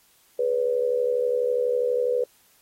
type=tone with amplitude modulation; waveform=sine; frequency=492.6 Hz; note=B4; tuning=5 cents flat; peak=-17 dBFS; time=0.39-2.24 s; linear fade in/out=5 ms; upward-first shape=sine; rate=72.2 Hz; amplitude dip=75%; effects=white hiss -60 dBFS RMS until 2.61 s + AAC 48 kbps